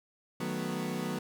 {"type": "chord", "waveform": "30% pulse", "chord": "B dominant seventh", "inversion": "first", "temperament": "equal with one note detuned", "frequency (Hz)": [154.67, 185, 220, 246.9], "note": ["D#3", "F#3", "A3", "B3"], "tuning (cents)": [-10, 0, 0, 0], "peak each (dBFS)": [-37, -34, -37, -35], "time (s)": [0.4, 1.19], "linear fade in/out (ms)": 5, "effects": []}